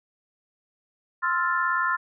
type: chord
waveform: sine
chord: F major seventh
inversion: second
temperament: equal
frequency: 1046.5 / 1318.5 / 1396.9 / 1760 Hz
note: C6 / E6 / F6 / A6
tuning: 0 / 0 / 0 / 0 cents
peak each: -26 / -30 / -26 / -28 dBFS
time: 1.22-1.97 s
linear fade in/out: 20 ms
effects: none